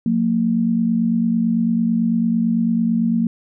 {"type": "tone pair together", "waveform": "sine", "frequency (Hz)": [180.61, 229.6], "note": ["F#3", "A#3"], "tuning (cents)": [-42, -26], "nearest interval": "major third", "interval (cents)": 416, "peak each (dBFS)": [-21, -16], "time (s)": [0.06, 3.27], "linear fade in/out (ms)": 2, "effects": []}